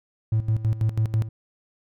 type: tone with tremolo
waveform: triangle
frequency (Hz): 110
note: A2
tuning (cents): 0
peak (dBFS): -15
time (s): 0.32-1.29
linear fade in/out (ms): 5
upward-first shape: square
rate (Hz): 6.1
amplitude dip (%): 80
effects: tanh soft clip ceiling -13 dBFS